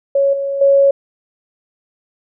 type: tone with level steps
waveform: sine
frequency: 554.4 Hz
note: C#5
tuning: in tune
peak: -10 / -17 / -7 dBFS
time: 0.15-0.91 s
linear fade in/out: 5 ms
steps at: 0.33 / 0.61 s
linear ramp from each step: 5 ms
effects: none